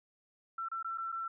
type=tone with dropouts; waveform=sine; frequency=1344 Hz; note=E6; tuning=33 cents sharp; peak=-35 dBFS; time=0.58-1.28 s; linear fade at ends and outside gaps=5 ms; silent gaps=0.686-0.715 / 0.828-0.845 / 0.976-0.981 / 1.119-1.124 s; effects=none